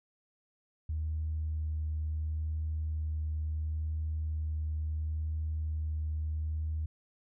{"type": "tone with vibrato", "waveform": "sine", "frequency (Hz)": 77.78, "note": "D#2", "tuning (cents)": 0, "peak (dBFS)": -30, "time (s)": [0.89, 6.86], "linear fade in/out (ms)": 5, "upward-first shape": "sine", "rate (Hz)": 0.72, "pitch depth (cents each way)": 9, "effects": ["tanh soft clip ceiling -26 dBFS"]}